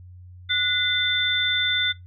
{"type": "tone cluster", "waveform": "sine", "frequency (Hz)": [1468, 2044, 3546], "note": ["F#6", "C7", "A7"], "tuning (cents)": [-14, -41, 13], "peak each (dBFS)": [-26, -26, -21], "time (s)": [0.49, 1.93], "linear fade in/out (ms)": 20, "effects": ["noise-tail reverb RT60 0.2 s tail -21 dB re dry", "added 90 Hz sine -41 dBFS peak until 2.06 s"]}